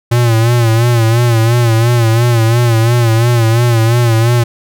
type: tone with vibrato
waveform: square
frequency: 116.54 Hz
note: A#2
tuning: in tune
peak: -8 dBFS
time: 0.11-4.44 s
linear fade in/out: 10 ms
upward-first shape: sine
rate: 2.9 Hz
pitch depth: 73 cents each way
effects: none